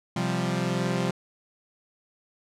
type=chord; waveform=sawtooth; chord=C suspended fourth; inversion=none; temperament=equal; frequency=130.81 / 174.61 / 196 Hz; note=C3 / F3 / G3; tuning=0 / 0 / 0 cents; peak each=-26 / -24 / -26 dBFS; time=0.16-1.11 s; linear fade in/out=5 ms; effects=low-pass 8000 Hz 12 dB/octave